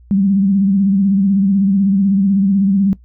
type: tone with vibrato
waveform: sine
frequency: 196 Hz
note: G3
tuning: in tune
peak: -10 dBFS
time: 0.11-2.93 s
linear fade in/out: 0 ms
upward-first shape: sine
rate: 16 Hz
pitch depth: 71 cents each way
effects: noise-tail reverb RT60 0.1 s tail -19 dB re dry + added 60 Hz sine -41 dBFS peak until 3.04 s